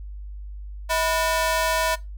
sawtooth ring-modulated tone, 814 Hz, G#5, 35 cents flat, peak -14 dBFS, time 0.89-1.96 s, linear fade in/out 20 ms, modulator 173 Hz, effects noise-tail reverb RT60 0.2 s tail -18 dB re dry + added 50 Hz sine -33 dBFS peak until 2.17 s

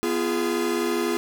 45% pulse chord, F diminished, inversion second, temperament equal with one note detuned, 246.9 / 343 / 415.3 Hz, Cb4 / F4 / Ab4, 0 / -31 / 0 cents, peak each -29 / -25 / -27 dBFS, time 0.03-1.17 s, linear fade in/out 0 ms, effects none

